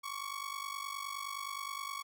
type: ring-modulated tone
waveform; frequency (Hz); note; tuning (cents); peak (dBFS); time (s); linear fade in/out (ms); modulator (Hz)
sawtooth; 1117; C#6; +13; -32; 0.03-2.03; 20; 24.8
effects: none